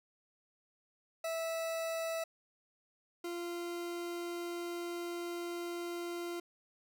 40% pulse tone pair in turn, 655 / 345.9 Hz, E5 / F4, -11 / -17 cents, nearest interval major seventh, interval 1106 cents, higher first, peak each -34 / -37 dBFS, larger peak first, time 1.24-2.24 / 3.24-6.4 s, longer second, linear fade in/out 5 ms, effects none

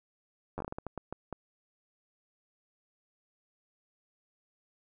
slowing click train, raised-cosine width 1 ms, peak -23 dBFS, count 12, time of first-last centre 0.58-1.327 s, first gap 10 ms, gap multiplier 1.35, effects none

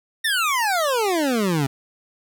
25% pulse exponential sweep, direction down, 1864.7 to 130.81 Hz, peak -15 dBFS, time 0.24-1.67 s, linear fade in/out 10 ms, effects none

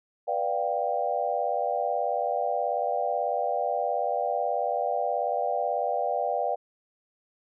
sine chord, G dominant seventh, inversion first, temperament just, 490 / 588 / 705.6 / 784 Hz, B4 / D5 / F5 / G5, -14 / +2 / +18 / 0 cents, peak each -32 / -30 / -29 / -30 dBFS, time 0.27-6.56 s, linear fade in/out 20 ms, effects none

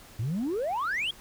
sine exponential sweep, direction up, 102.8 to 3366 Hz, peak -25 dBFS, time 0.19-1.11 s, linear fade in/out 5 ms, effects tanh soft clip ceiling -25 dBFS + pink hiss -51 dBFS RMS until 1.2 s

